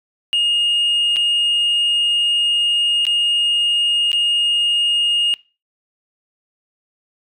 sine tone with dropouts, 2849 Hz, F7, 34 cents sharp, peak -12 dBFS, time 0.33-5.34 s, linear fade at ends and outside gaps 0 ms, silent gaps 1.161-1.167 / 3.053-3.067 / 4.117-4.13 s, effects noise-tail reverb RT60 0.3 s tail -22 dB re dry + tanh soft clip ceiling -12 dBFS

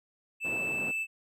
triangle tone, 2637 Hz, E7, in tune, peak -28 dBFS, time 0.4-1.07 s, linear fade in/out 50 ms
white band-pass noise, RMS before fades -41 dBFS, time 0.44-0.92 s, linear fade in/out 20 ms, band 130 to 520 Hz, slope 12 dB/octave
effects none

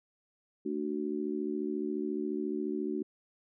harmonic tone, 74.3 Hz, D2, 21 cents sharp, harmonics 3 / 4 / 5, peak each -37 / -35 / -35 dBFS, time 0.65-3.03 s, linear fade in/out 10 ms, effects none

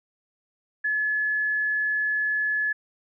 sine tone, 1711 Hz, A6, 49 cents flat, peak -22 dBFS, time 0.84-2.73 s, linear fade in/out 10 ms, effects none

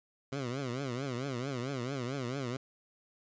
15% pulse tone with vibrato, 130 Hz, C3, 11 cents flat, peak -28 dBFS, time 0.32-2.57 s, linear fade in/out 5 ms, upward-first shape triangle, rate 4.5 Hz, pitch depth 190 cents each way, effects resampled to 16000 Hz

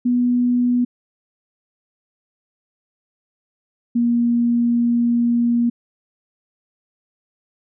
sine tone pair in turn, 244.9 / 237.2 Hz, B3 / A#3, -14 / +30 cents, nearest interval minor second, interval 56 cents, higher first, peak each -14 dBFS, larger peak neither, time 0.05-0.85 / 3.95-5.7 s, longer second, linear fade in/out 10 ms, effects none

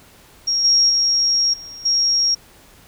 sine tone with level steps, 5588 Hz, F8, in tune, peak -16 / -11 / -14 / -33 / -14 dBFS, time 0.47-2.35 s, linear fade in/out 10 ms, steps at 0.64 / 0.89 / 1.53 / 1.85 s, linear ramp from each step 10 ms, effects pink hiss -48 dBFS RMS until 2.87 s

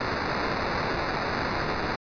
violet noise with sample-and-hold, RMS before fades -28 dBFS, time 0-1.96 s, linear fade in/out 10 ms, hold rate 3150 Hz, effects resampled to 11025 Hz

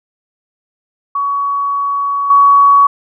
sine tone with level steps, 1125 Hz, C#6, 25 cents sharp, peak -13 / -4 dBFS, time 1.15-2.87 s, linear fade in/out 5 ms, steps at 2.3 s, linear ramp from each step 5 ms, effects none

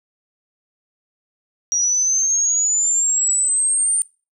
sine exponential sweep, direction up, 5730 to 9000 Hz, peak -15 dBFS, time 1.72-4.02 s, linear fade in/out 0 ms, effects noise-tail reverb RT60 0.3 s tail -22 dB re dry

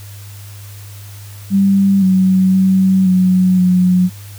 sine tone with pitch steps, 196.2 / 187.8 / 189.6 / 184.6 / 181.9 Hz, G3 / F#3 / F#3 / F#3 / F#3, +2 / +26 / +43 / -4 / -29 cents, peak -8 dBFS, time 1.5-4.1 s, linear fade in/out 50 ms, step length 520 ms, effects added 101 Hz sine -31 dBFS peak until 4.38 s + white hiss -40 dBFS RMS until 4.38 s

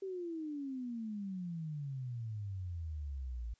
sine exponential sweep, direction down, 392 to 55.2 Hz, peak -38 dBFS, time 0.02-3.54 s, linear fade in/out 5 ms, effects white hiss -75 dBFS RMS until 3.59 s + resampled to 16000 Hz

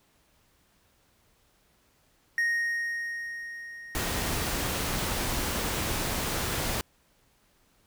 triangle tone with exponential decay, 1864.7 Hz, A#6, in tune, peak -21 dBFS, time 2.38-5.65 s, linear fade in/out 1 ms, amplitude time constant 710 ms
pink noise, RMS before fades -30 dBFS, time 3.95-6.81 s, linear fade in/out 0 ms
effects pink hiss -66 dBFS RMS until 7.86 s

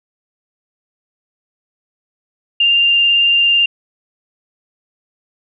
sine tone with vibrato, 2794 Hz, F7, in tune, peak -9 dBFS, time 2.6-3.66 s, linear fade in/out 5 ms, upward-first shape sine, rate 18 Hz, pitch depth 10 cents each way, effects none

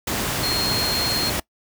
sine tone in noise, 4240 Hz, C8, 22 cents sharp, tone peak -22 dBFS, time 0.43-1.3 s, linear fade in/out 5 ms, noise pink, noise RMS -24 dBFS, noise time 0.07-1.4 s, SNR -1 dB, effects noise-tail reverb RT60 0.1 s tail -22 dB re dry + high-pass 60 Hz 12 dB/octave

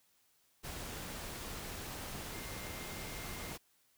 sine tone in noise, 2107 Hz, C7, 12 cents sharp, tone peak -53 dBFS, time 2.32-3.53 s, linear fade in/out 20 ms, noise pink, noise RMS -44 dBFS, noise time 0.63-3.58 s, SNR -12 dB, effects white hiss -72 dBFS RMS until 3.97 s

